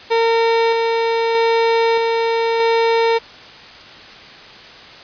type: tone with tremolo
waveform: 30% pulse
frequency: 457.8 Hz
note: A#4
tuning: 31 cents flat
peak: -10 dBFS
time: 0.1-3.19 s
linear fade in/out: 20 ms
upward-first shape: square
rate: 0.8 Hz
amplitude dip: 25%
effects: white hiss -38 dBFS RMS until 5.03 s + resampled to 11025 Hz